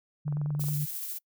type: tone with vibrato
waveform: sine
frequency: 147.5 Hz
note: D3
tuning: 8 cents sharp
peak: -27 dBFS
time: 0.25-0.86 s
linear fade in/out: 20 ms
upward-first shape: sine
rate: 9.3 Hz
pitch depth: 28 cents each way
type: click train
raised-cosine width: 1 ms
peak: -31 dBFS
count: 10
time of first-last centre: 0.28-0.685 s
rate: 22.2 Hz
type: noise with tremolo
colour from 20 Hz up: violet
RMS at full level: -35 dBFS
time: 0.59-1.19 s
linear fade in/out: 20 ms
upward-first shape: sine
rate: 14 Hz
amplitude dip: 30%
effects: noise-tail reverb RT60 0.1 s tail -26 dB re dry